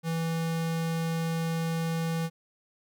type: tone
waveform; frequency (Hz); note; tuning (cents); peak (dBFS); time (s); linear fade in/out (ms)
square; 164.4; E3; -4; -28; 0.03-2.3; 50
effects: none